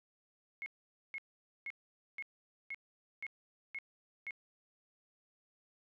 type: tone bursts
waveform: sine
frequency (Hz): 2171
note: C#7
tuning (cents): -37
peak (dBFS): -39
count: 8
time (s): 0.62-4.308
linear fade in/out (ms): 0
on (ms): 41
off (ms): 480
effects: none